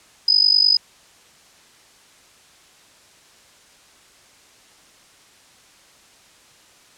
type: tone with amplitude modulation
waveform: sine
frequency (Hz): 5000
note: D#8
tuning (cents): +8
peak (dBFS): -8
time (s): 0.28-0.77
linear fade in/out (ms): 5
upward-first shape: sine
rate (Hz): 49.8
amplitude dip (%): 90
effects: white hiss -51 dBFS RMS until 6.97 s + low-pass 8000 Hz 12 dB/octave